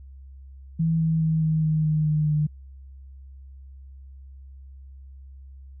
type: tone with pitch steps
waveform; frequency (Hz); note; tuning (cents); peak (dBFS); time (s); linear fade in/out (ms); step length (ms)
sine; 163 / 161.22 / 159.46 / 157.72 / 156 / 154.3 / 152.61 / 150.95; E3 / E3 / D#3 / D#3 / D#3 / D#3 / D#3 / D3; -19 / -38 / +43 / +24 / +5 / -14 / -33 / +48; -19; 0.79-2.47; 10; 210
effects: added 67 Hz sine -41 dBFS peak until 5.8 s